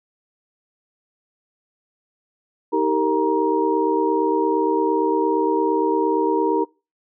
sine tone cluster, 315.5 / 392.9 / 461.6 / 943 Hz, D#4 / G4 / A#4 / A#5, +24 / +4 / -17 / +20 cents, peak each -22 dBFS, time 2.72-6.65 s, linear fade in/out 20 ms, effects noise-tail reverb RT60 0.3 s tail -24 dB re dry

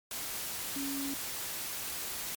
sine tone in noise, 277.2 Hz, C#4, in tune, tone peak -35 dBFS, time 0.76-1.14 s, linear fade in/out 2 ms, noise white, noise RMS -38 dBFS, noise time 0.11-2.35 s, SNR 0 dB, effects MP3 96 kbps

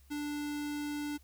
square tone with notch filter, 293.7 Hz, D4, in tune, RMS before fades -37 dBFS, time 0.1-1.18 s, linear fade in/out 20 ms, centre 700 Hz, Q 1.6, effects added 68 Hz sine -58 dBFS peak until 1.23 s + white hiss -68 dBFS RMS until 1.23 s

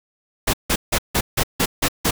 pink noise bursts, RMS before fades -18 dBFS, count 8, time 0.47-2.11 s, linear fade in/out 10 ms, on 65 ms, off 160 ms, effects none

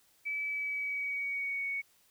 sine tone with pitch glide, 2300 to 2226 Hz, D7 to C#7, -37 to +7 cents, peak -32 dBFS, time 0.25-1.82 s, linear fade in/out 20 ms, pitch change -56 cents, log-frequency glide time 0.45-1.67 s, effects white hiss -67 dBFS RMS until 2.1 s

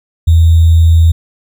sine tone with sample-and-hold, 82.41 Hz, E2, in tune, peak -3 dBFS, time 0.27-1.12 s, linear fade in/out 10 ms, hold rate 3675 Hz, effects none

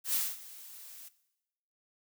blue noise with ADSR envelope, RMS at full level -29 dBFS, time 0.04-1.09 s, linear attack 100 ms, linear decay 220 ms, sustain -20 dB, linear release 12 ms, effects noise-tail reverb RT60 0.9 s tail -17 dB re dry

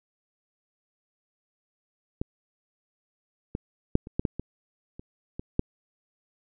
clicks, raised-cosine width 3 ms, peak -15 / -17 / -6 / -27 / -12 / -12 / -19 / -28 / -21 / -9 dBFS, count 10, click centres 2.215 / 3.551 / 3.954 / 4.071 / 4.195 / 4.252 / 4.396 / 4.995 / 5.395 / 5.594 s, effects none

